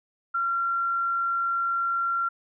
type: tone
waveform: sine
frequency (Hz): 1372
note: F6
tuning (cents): -31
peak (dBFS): -23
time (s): 0.34-2.29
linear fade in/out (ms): 10
effects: none